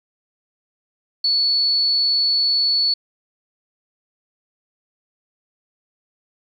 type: tone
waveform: sine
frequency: 4429 Hz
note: C#8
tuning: 2 cents flat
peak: -15 dBFS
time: 1.24-2.94 s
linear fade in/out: 5 ms
effects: 9-bit